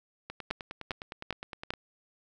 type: two click trains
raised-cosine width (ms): 0.3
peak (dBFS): -23 / -15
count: 15 / 4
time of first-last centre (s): 0.3-1.737 / 0.51-1.705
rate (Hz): 9.74 / 2.51
effects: none